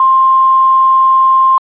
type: tone with quantisation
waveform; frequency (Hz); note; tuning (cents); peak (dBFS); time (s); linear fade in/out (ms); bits
sine; 1055; C6; +14; -5; 0-1.58; 2; 5
effects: resampled to 8000 Hz